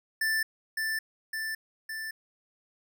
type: tone with echo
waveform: square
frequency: 1767 Hz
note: A6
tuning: 7 cents sharp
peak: -26 dBFS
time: 0.21-0.43 s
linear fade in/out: 5 ms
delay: 560 ms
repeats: 3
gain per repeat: -3 dB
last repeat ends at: 2.11 s
effects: none